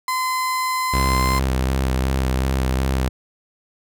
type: tone with pitch glide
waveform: 35% pulse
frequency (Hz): 1026 to 1037.3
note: C6 to C6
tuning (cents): -34 to -15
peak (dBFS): -18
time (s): 0.08-1.39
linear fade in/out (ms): 2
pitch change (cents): +19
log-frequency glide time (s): 0.93-1.23
type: tone with vibrato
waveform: sawtooth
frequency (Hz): 65.41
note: C2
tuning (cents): 0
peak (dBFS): -14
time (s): 0.93-3.09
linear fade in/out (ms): 10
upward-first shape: square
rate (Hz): 2.7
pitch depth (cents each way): 23
type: click train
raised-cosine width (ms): 5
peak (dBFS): -22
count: 3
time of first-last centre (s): 1.13-1.517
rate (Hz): 5.17
effects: none